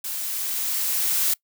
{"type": "noise with level ramp", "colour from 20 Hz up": "blue", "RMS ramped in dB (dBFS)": [-30, -21], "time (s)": [0.04, 1.34], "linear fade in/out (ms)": 5, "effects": ["noise-tail reverb RT60 0.1 s tail -23 dB re dry"]}